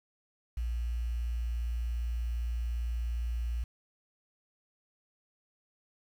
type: tone with quantisation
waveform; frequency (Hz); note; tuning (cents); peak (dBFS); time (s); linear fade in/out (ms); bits
sine; 58.7; A#1; +13; -30; 0.57-3.64; 5; 9
effects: none